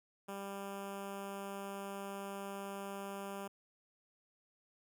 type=tone with notch filter; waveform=10% pulse; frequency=197.8 Hz; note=G3; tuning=16 cents sharp; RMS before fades=-44 dBFS; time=0.28-3.48 s; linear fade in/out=10 ms; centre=4300 Hz; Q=1.1; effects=none